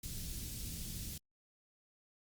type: band-stop noise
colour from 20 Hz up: pink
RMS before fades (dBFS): -43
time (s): 0.03-1.18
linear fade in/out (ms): 5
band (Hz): 190 to 4600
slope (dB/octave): 12
effects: Opus 48 kbps